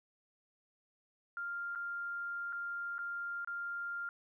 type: tone with dropouts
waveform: sine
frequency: 1396.9 Hz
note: F6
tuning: in tune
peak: -37 dBFS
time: 1.37-4.09 s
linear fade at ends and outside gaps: 1 ms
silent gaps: 1.751-1.757 / 2.525-2.529 / 2.982-2.99 / 3.447-3.474 s
effects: 13-bit